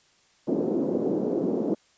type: band-pass noise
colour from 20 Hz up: white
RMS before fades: -26 dBFS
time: 0.47-1.75 s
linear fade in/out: 10 ms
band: 210 to 420 Hz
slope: 24 dB/octave
effects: white hiss -62 dBFS RMS until 1.97 s + resampled to 16000 Hz